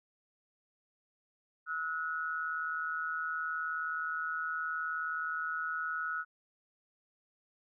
sine tone pair together, 1300 / 1459.2 Hz, E6 / F#6, -24 / -24 cents, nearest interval major second, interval 200 cents, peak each -37 / -35 dBFS, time 1.66-6.25 s, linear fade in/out 50 ms, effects none

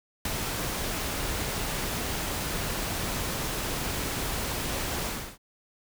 pink noise with ADSR envelope, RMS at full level -27 dBFS, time 0.25-5.38 s, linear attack 4 ms, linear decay 11 ms, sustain -4 dB, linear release 320 ms, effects none

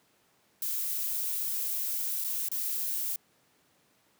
violet noise with dropouts, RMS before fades -32 dBFS, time 0.62-3.16 s, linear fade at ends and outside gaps 2 ms, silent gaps 2.24-2.245 / 2.487-2.515 s, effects pink hiss -67 dBFS RMS until 4.19 s + high-pass 150 Hz 12 dB/octave

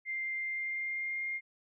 sine tone with pitch glide, 2097 to 2120 Hz, C7 to C7, +3 to +22 cents, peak -33 dBFS, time 0.05-1.41 s, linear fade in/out 50 ms, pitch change +19 cents, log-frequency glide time 0.38-1.24 s, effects none

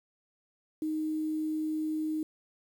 sine tone with quantisation, 311.1 Hz, D#4, in tune, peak -29 dBFS, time 0.82-2.23 s, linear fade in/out 2 ms, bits 9, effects none

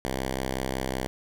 5% pulse tone with pitch glide, 65.41 to 64.7 Hz, C2 to C2, 0 to -19 cents, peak -17 dBFS, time 0.05-1.07 s, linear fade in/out 0 ms, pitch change -19 cents, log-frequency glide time 0.83-0.95 s, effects none

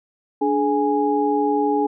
sine tone cluster, 290.8 / 422.6 / 829 Hz, D4 / G#4 / G#5, -17 / +30 / -3 cents, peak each -21 dBFS, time 0.41-1.87 s, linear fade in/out 10 ms, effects none

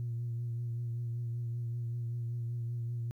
sine tone with vibrato, 118.2 Hz, A#2, 24 cents sharp, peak -32 dBFS, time 0-3.11 s, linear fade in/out 0 ms, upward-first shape triangle, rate 5.2 Hz, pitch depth 33 cents each way, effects tanh soft clip ceiling -30 dBFS + 12-bit

